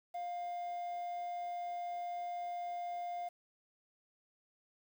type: tone with quantisation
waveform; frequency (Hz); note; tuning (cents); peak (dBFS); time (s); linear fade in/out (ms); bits
triangle; 703; F5; +11; -36; 0.14-3.29; 10; 10
effects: none